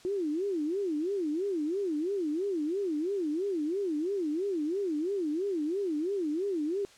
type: tone with vibrato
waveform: sine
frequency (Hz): 346.5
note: F4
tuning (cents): -14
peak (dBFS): -28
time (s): 0.05-6.85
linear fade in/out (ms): 0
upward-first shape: sine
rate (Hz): 3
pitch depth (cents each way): 280
effects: white hiss -56 dBFS RMS until 6.97 s + low-pass 7000 Hz 12 dB/octave